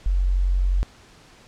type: tone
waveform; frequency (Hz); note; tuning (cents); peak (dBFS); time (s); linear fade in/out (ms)
sine; 45.77; F#1; -18; -17; 0.06-0.83; 0
effects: pink hiss -50 dBFS RMS until 1.47 s + low-pass 7000 Hz 12 dB/octave